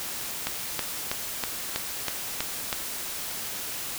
click train, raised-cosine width 0.2 ms, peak -9 dBFS, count 8, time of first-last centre 0.47-2.728 s, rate 3.1 Hz, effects white hiss -34 dBFS RMS until 3.98 s

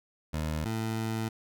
20% pulse tone pair in turn, 77.78 / 111.57 Hz, D#2 / A2, 0 / +25 cents, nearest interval tritone, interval 625 cents, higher second, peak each -25 dBFS, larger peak neither, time 0.33-0.65 / 0.65-1.29 s, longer second, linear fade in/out 10 ms, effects none

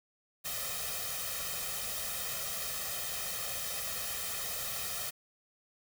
white noise with comb filter, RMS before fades -37 dBFS, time 0.44-5.11 s, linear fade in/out 20 ms, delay 1.6 ms, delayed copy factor +1, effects none

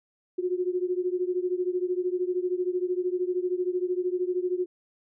sine beating tone pair, 357.6 / 370.6 Hz, F4 / F#4, +41 / +3 cents, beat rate 13 Hz, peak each -27 / -29 dBFS, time 0.38-4.66 s, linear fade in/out 10 ms, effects none

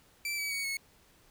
sawtooth tone with pitch steps, 2332 / 2285 / 2240 / 2195 Hz, D7 / D7 / C#7 / C#7, -13 / -48 / +18 / -18 cents, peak -29 dBFS, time 0.25-0.77 s, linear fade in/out 2 ms, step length 130 ms, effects pink hiss -63 dBFS RMS until 1.3 s

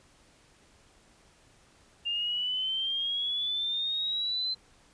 sine exponential sweep, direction up, 2794 to 4096 Hz, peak -28 dBFS, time 2.05-4.55 s, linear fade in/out 20 ms, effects pink hiss -61 dBFS RMS until 4.93 s + resampled to 22050 Hz

